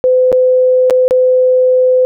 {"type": "tone with dropouts", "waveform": "sine", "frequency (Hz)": 509, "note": "C5", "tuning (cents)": -48, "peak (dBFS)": -6, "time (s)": [0.04, 2.05], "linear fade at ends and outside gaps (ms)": 0, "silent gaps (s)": [[0.318, 0.327], [0.899, 0.907], [1.08, 1.109]], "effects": []}